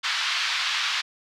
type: band-pass noise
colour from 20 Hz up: white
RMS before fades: -26 dBFS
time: 0.03-1.02 s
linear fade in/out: 20 ms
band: 1100 to 4400 Hz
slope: 24 dB/octave
effects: none